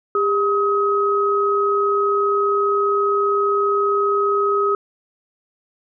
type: tone pair together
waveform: sine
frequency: 402.8 / 1267.8 Hz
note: G4 / D#6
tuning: +47 / +32 cents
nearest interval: octave + minor sixth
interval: 1985 cents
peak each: -18 dBFS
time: 0.15-4.75 s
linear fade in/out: 2 ms
effects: none